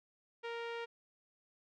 sawtooth tone with low-pass filter, 466.2 Hz, A#4, in tune, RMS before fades -42 dBFS, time 0.43-0.86 s, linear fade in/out 20 ms, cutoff 2800 Hz, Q 1.4, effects none

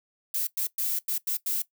violet noise bursts at uneven times, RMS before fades -28 dBFS, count 6, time 0.34-0.47 / 0.57-0.67 / 0.78-0.99 / 1.08-1.18 / 1.27-1.37 / 1.46-1.62 s, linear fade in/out 5 ms, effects noise-tail reverb RT60 0.1 s tail -17 dB re dry

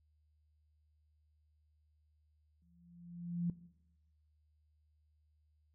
sine tone with exponential growth, 172.8 Hz, F3, 18 cents flat, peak -31 dBFS, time 2.62-3.5 s, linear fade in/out 2 ms, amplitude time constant 190 ms, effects noise-tail reverb RT60 0.9 s tail -18 dB re dry + added 76 Hz sine -70 dBFS peak until 5.74 s

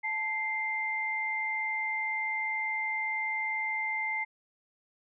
sine tone pair together, 875.2 / 2093 Hz, A5 / C7, -9 / 0 cents, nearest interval octave + minor third, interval 1509 cents, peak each -36 / -30 dBFS, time 0.03-4.25 s, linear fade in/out 20 ms, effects none

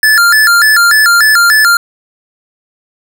square tone with vibrato, 1557 Hz, G6, 12 cents flat, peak -5 dBFS, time 0.03-1.77 s, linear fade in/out 2 ms, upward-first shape square, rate 3.4 Hz, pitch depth 190 cents each way, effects none

